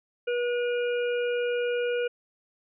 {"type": "harmonic tone with a mistuned harmonic", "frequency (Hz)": 483.9, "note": "B4", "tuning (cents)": -35, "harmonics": [1, 3, 5, 6], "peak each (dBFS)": [-25, -35, -39, -41], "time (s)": [0.27, 2.08], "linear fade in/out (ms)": 10, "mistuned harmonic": 6, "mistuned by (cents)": -23, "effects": []}